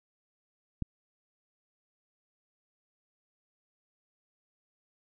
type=click; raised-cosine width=5 ms; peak=-19 dBFS; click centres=0.823 s; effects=none